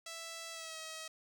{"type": "tone with pitch glide", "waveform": "5% pulse", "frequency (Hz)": [660, 638.6], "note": ["E5", "D#5"], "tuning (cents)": [2, 45], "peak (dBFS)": -32, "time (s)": [0.06, 1.08], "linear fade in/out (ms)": 5, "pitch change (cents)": -57, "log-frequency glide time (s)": [0.52, 0.78], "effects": []}